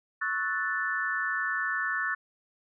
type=chord; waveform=sine; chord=F# minor seventh; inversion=second; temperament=equal with one note detuned; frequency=1108.7 / 1308.6 / 1480 / 1760 Hz; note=C#6 / E6 / F#6 / A6; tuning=0 / -13 / 0 / 0 cents; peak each=-36 / -36 / -32 / -30 dBFS; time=0.21-2.15 s; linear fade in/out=10 ms; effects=none